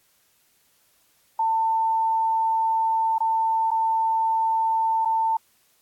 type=tone with dropouts; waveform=sine; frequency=895 Hz; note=A5; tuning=29 cents sharp; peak=-19 dBFS; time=1.39-5.37 s; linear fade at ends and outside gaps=5 ms; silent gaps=3.183-3.204 / 3.707-3.714 / 5.05-5.055 s; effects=white hiss -63 dBFS RMS until 5.81 s + AAC 64 kbps